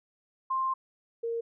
sine tone pair in turn, 1053 / 462.9 Hz, C6 / A#4, +11 / -12 cents, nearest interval octave + major second, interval 1423 cents, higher first, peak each -26 / -29 dBFS, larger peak first, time 0.5-0.74 / 1.23-1.41 s, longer first, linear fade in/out 10 ms, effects none

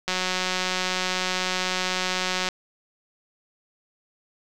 click train, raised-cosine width 0.2 ms, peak -8 dBFS, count 444, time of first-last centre 0.08-2.488 s, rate 184 Hz, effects 8-bit

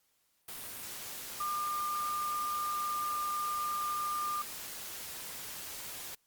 sine tone in noise, 1200 Hz, D6, 37 cents sharp, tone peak -32 dBFS, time 1.4-4.42 s, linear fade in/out 5 ms, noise white, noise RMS -43 dBFS, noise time 0.48-6.15 s, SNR +8 dB, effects white hiss -74 dBFS RMS until 6.26 s + Opus 48 kbps

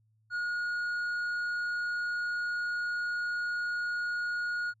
triangle tone with tanh clipping, 1443 Hz, F#6, 44 cents flat, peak -31 dBFS, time 0.3-4.74 s, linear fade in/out 50 ms, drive 9 dB, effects added 109 Hz sine -66 dBFS peak until 4.8 s

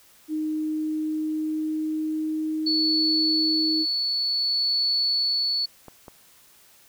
sine tone with pitch glide, 309.8 to 314.1 Hz, D#4 to D#4, -7 to +16 cents, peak -24 dBFS, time 0.28-3.86 s, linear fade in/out 50 ms, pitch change +23 cents, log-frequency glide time 0.68-3.66 s
sine tone with tremolo, 4435 Hz, C#8, in tune, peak -20 dBFS, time 2.66-5.66 s, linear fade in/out 10 ms, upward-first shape sine, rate 0.55 Hz, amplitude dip 25%
clicks, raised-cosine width 1 ms, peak -27 dBFS, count 2, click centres 5.883 / 6.082 s
effects white hiss -55 dBFS RMS until 6.88 s

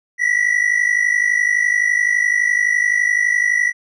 triangle tone pair together, 1923.7 / 1975.5 Hz, B6 / B6, -46 / 0 cents, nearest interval unison, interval 46 cents, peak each -15 dBFS, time 0.18-3.73 s, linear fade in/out 50 ms, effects resampled to 22050 Hz

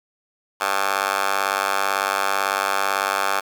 10% pulse tone with high-pass filter, 98 Hz, G2, in tune, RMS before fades -22 dBFS, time 0.6-3.41 s, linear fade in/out 20 ms, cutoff 970 Hz, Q 7.5, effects 7-bit

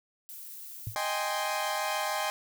violet noise, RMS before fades -44 dBFS, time 0.29-0.95 s, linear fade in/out 0 ms
sine tone with exponential decay, 110 Hz, A2, in tune, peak -28 dBFS, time 0.87-0.98 s, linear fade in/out 0 ms, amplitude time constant 23 ms
sawtooth chord, Ab major seventh, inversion second, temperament equal, 622.3 / 784 / 830.6 / 1046.5 Hz, Eb5 / G5 / Ab5 / C6, 0 / 0 / 0 / 0 cents, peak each -31 dBFS, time 0.96-2.3 s, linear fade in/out 0 ms
effects none

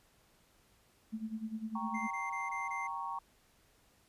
sine tone with tremolo, 220 Hz, A3, in tune, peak -34 dBFS, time 1.12-2.08 s, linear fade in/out 20 ms, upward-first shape sine, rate 9.9 Hz, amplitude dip 80%
sine chord, G diminished, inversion none, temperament equal, 784 / 932.3 / 1108.7 Hz, G5 / Bb5 / Db6, 0 / 0 / 0 cents, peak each -44 / -40 / -40 dBFS, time 1.75-3.19 s, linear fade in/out 5 ms
triangle tone bursts, 2090 Hz, C7, 2 cents flat, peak -38 dBFS, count 5, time 1.94-2.874 s, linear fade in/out 10 ms, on 170 ms, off 21 ms
effects pink hiss -68 dBFS RMS until 4.08 s + resampled to 32000 Hz

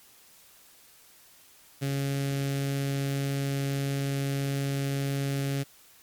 sawtooth tone with notch filter, 138.59 Hz, C#3, in tune, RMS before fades -29 dBFS, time 1.81-5.64 s, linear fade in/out 20 ms, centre 990 Hz, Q 0.97, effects white hiss -56 dBFS RMS until 6.02 s + MP3 96 kbps

